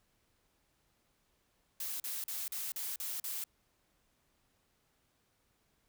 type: noise bursts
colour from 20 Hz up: blue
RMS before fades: -39 dBFS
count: 7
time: 1.8-3.44 s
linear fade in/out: 2 ms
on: 200 ms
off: 40 ms
effects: pink hiss -75 dBFS RMS until 5.88 s